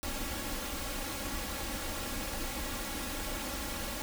pink noise with comb filter, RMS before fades -37 dBFS, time 0.03-4.02 s, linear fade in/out 0 ms, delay 3.6 ms, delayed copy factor +0.7, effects none

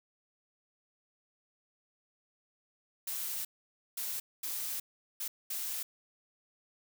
blue noise bursts at uneven times, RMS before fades -37 dBFS, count 5, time 3.07-3.45 / 3.97-4.2 / 4.43-4.8 / 5.2-5.28 / 5.5-5.83 s, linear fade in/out 5 ms, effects none

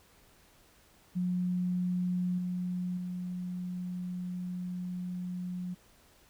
sine tone with level steps, 180 Hz, F#3, 47 cents flat, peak -28 / -31 / -34 dBFS, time 1.15-5.75 s, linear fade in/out 20 ms, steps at 2.38 / 2.97 s, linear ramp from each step 5 ms, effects pink hiss -62 dBFS RMS until 6.29 s

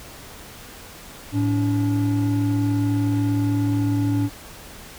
triangle tone pair together, 108.79 / 286.6 Hz, A2 / D4, -19 / -42 cents, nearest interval octave + perfect fourth, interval 1677 cents, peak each -19 / -19 dBFS, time 1.32-4.3 s, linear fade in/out 50 ms, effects pink hiss -41 dBFS RMS until 4.98 s

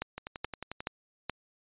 two click trains, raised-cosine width 0.3 ms, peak -16 / -22 dBFS, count 4 / 8, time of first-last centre 0.02-1.297 / 0.18-0.805 s, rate 2.35 / 11.2 Hz, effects resampled to 8000 Hz

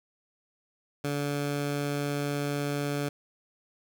15% pulse tone, 144 Hz, D3, 34 cents flat, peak -22 dBFS, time 1.04-3.09 s, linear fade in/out 5 ms, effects none

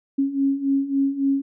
sine beating tone pair, 272.5 / 276.1 Hz, C#4 / C#4, -29 / -7 cents, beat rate 3.6 Hz, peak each -24 / -20 dBFS, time 0.18-1.42 s, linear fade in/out 10 ms, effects none

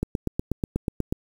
click train, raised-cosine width 3 ms, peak -11 dBFS, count 10, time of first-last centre 0.03-1.125 s, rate 8.22 Hz, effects 7-bit

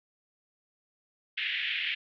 white band-pass noise, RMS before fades -32 dBFS, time 1.37-1.95 s, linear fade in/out 10 ms, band 1800 to 3300 Hz, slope 48 dB/octave, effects none

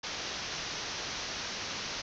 white low-pass noise, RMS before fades -38 dBFS, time 0.03-2.02 s, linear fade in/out 10 ms, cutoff 6300 Hz, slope 96 dB/octave, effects none

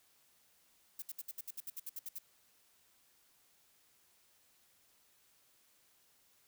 violet noise bursts, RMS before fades -43 dBFS, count 13, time 0.99-2.186 s, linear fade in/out 5 ms, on 32 ms, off 65 ms, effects white hiss -70 dBFS RMS until 6.47 s

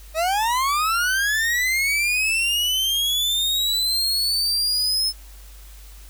40% pulse linear sweep, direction up, 615 to 5240 Hz, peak -18 dBFS, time 0.14-5.13 s, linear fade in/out 50 ms, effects added 50 Hz sine -40 dBFS peak until 6.09 s + white hiss -49 dBFS RMS until 6.09 s

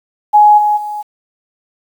sine tone with level steps, 838 Hz, G#5, 15 cents sharp, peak -3 / -9 / -19 dBFS, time 0.33-1.03 s, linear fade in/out 20 ms, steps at 0.57 / 0.76 s, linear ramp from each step 20 ms, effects 7-bit

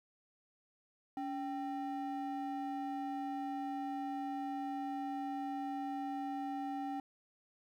triangle ring-modulated tone, 532 Hz, C5, 29 cents sharp, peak -32 dBFS, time 1.17-7 s, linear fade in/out 2 ms, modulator 250 Hz, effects 12-bit

